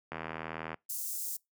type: click train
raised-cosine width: 0.5 ms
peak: -22 dBFS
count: 51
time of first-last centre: 0.12-0.743 s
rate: 80.3 Hz
type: high-pass noise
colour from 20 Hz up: white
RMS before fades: -37 dBFS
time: 0.89-1.37 s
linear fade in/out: 10 ms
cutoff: 6300 Hz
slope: 24 dB/octave
effects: noise-tail reverb RT60 0.2 s tail -26 dB re dry + high-pass 100 Hz 12 dB/octave